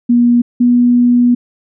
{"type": "tone pair in turn", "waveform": "sine", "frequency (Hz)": [240, 243.2], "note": ["B3", "B3"], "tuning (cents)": [-49, -26], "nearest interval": "unison", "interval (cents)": 23, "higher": "second", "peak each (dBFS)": -6, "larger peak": "neither", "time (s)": [[0.09, 0.42], [0.6, 1.35]], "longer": "second", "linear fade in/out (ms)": 10, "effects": []}